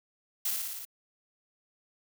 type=noise with echo; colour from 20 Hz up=blue; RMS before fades=-30 dBFS; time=0.45-0.51 s; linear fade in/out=5 ms; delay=57 ms; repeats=6; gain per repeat=-2 dB; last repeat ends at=0.852 s; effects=none